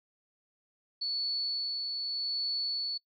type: tone with tremolo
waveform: sine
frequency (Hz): 4435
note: C#8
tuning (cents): 0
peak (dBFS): -29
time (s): 1.01-2.98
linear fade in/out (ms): 10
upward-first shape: sine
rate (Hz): 0.83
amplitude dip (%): 30
effects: noise-tail reverb RT60 0.1 s tail -24 dB re dry